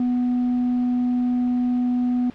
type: tone with tanh clipping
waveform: sine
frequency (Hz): 246.9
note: B3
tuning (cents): 0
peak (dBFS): -19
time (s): 0-2.3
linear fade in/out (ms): 2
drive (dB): 2
effects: pink hiss -47 dBFS RMS until 2.34 s + low-pass 3000 Hz 12 dB/octave